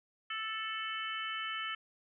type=harmonic tone with a mistuned harmonic; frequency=440 Hz; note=A4; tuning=in tune; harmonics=3 / 4 / 5 / 6 / 7; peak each=-40 / -42 / -44 / -46 / -41 dBFS; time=0.3-1.75 s; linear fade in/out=5 ms; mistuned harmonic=7; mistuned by=-27 cents; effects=none